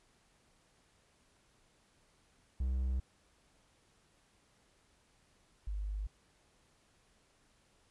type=tone pair in turn; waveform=triangle / sine; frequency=64.3 / 50.66 Hz; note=C2 / G#1; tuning=-30 / -42 cents; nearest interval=major third; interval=412 cents; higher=first; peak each=-29 / -35 dBFS; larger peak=first; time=2.6-3 / 5.67-6.07 s; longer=neither; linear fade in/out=5 ms; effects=pink hiss -70 dBFS RMS until 7.9 s + resampled to 24000 Hz